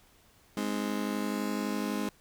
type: chord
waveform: 35% pulse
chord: Ab major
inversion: none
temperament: just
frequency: 207.7 / 259.6 / 311.5 Hz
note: Ab3 / C4 / Eb4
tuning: 0 / -13 / +2 cents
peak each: -31 / -34 / -35 dBFS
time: 0.57-2.09 s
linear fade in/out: 2 ms
effects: pink hiss -62 dBFS RMS until 2.2 s